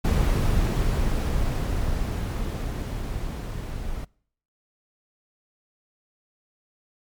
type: noise with level ramp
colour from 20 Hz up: brown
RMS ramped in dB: -20 to -32 dBFS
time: 0.04-4.05 s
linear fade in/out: 10 ms
effects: noise-tail reverb RT60 0.6 s tail -26 dB re dry + MP3 96 kbps